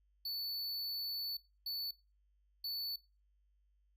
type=tone bursts at uneven times; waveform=square; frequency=4470 Hz; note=C#8; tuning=14 cents sharp; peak=-38 dBFS; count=3; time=0.25-1.37 / 1.66-1.91 / 2.64-2.96 s; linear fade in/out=5 ms; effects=noise-tail reverb RT60 0.3 s tail -22 dB re dry + added 50 Hz sine -70 dBFS peak until 3.96 s